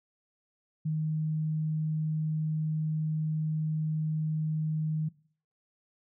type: tone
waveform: sine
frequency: 155.8 Hz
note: D#3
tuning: 3 cents sharp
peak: -27 dBFS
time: 0.85-5.09 s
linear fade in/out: 10 ms
effects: noise-tail reverb RT60 0.5 s tail -21 dB re dry